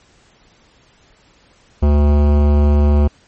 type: tone with hard clipping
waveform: sine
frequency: 73 Hz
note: D2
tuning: 10 cents flat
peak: -11 dBFS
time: 1.82-3.08 s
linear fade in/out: 10 ms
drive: 18 dB
effects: pink hiss -52 dBFS RMS until 3.27 s + MP3 32 kbps